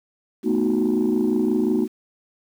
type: chord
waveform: sine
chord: B dominant seventh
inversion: third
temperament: equal with one note detuned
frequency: 220 / 245.7 / 311.1 / 370 Hz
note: A3 / B3 / D#4 / F#4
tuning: 0 / -9 / 0 / 0 cents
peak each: -22 dBFS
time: 0.43-1.88 s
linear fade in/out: 50 ms
effects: tanh soft clip ceiling -12 dBFS + 8-bit